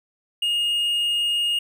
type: tone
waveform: triangle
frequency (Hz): 2851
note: F7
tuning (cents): +35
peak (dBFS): -18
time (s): 0.42-1.59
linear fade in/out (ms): 5
effects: none